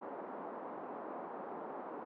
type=band-pass noise; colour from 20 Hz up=white; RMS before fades=-45 dBFS; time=0.01-2.05 s; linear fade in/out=20 ms; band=230 to 990 Hz; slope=24 dB/octave; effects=none